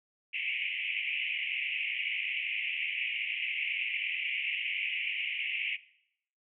pink band-pass noise, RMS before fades -34 dBFS, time 0.33-5.77 s, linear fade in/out 20 ms, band 2100 to 2900 Hz, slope 96 dB/octave, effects noise-tail reverb RT60 0.7 s tail -18 dB re dry

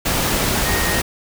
sine tone in noise, 1864.7 Hz, A#6, in tune, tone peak -24 dBFS, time 0.65-1.01 s, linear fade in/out 10 ms, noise pink, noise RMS -19 dBFS, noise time 0.05-1.02 s, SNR -8 dB, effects none

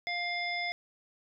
harmonic tone with a mistuned harmonic, 700 Hz, F5, 4 cents sharp, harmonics 1 / 3 / 5 / 7, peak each -37 / -33 / -41 / -41 dBFS, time 0.07-0.72 s, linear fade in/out 0 ms, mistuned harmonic 7, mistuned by +63 cents, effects none

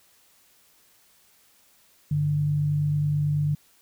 sine tone pair together, 98.71 / 147.9 Hz, G2 / D3, +13 / +13 cents, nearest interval perfect fifth, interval 700 cents, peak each -33 / -21 dBFS, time 2.11-3.55 s, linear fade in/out 5 ms, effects white hiss -60 dBFS RMS until 3.81 s

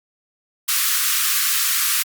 white high-pass noise, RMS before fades -19 dBFS, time 0.68-2.03 s, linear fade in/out 10 ms, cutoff 1100 Hz, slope 96 dB/octave, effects Opus 48 kbps

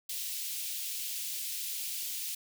white high-pass noise, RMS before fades -37 dBFS, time 0.09-2.35 s, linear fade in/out 5 ms, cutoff 2600 Hz, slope 24 dB/octave, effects none

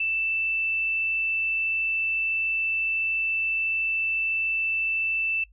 sine tone with frequency modulation, 2653 Hz, E7, 10 cents sharp, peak -23 dBFS, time 0-5.44 s, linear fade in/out 5 ms, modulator 21.5 Hz, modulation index 0.28, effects noise-tail reverb RT60 0.1 s tail -21 dB re dry + added 50 Hz sine -52 dBFS peak until 5.52 s

